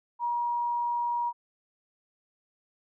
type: tone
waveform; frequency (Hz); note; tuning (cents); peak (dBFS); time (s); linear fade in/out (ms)
sine; 954; A#5; +40; -26; 0.19-1.33; 50
effects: none